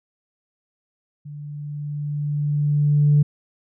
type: tone with level ramp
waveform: sine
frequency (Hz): 146.83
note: D3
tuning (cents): 0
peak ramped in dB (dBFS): -33 to -10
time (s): 1.25-3.23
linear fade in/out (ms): 10
effects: tanh soft clip ceiling -8 dBFS